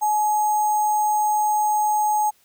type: tone with sample-and-hold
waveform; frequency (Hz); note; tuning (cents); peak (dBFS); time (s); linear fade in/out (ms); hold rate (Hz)
sine; 846; G#5; +32; -17; 0.01-2.31; 20; 7350
effects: white hiss -60 dBFS RMS until 2.44 s